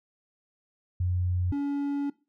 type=tone pair in turn; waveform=sine / triangle; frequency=90 / 283.5 Hz; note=F#2 / C#4; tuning=-47 / +39 cents; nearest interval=octave + minor sixth; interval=1986 cents; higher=second; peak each=-24 dBFS; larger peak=neither; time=1-1.52 / 1.52-2.1 s; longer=second; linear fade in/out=5 ms; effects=noise-tail reverb RT60 0.3 s tail -20 dB re dry